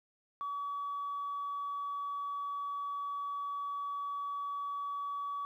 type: tone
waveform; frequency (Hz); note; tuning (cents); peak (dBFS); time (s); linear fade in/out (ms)
sine; 1138; C#6; +45; -34; 0.41-5.45; 0
effects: tanh soft clip ceiling -31 dBFS + 12-bit